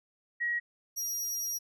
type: tone pair in turn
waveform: sine / 30% pulse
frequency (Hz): 1903 / 5703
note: A#6 / F8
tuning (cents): +35 / +35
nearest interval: octave + perfect fifth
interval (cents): 1900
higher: second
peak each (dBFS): -28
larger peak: neither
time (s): 0.4-0.6 / 0.96-1.59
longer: second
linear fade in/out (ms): 20
effects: none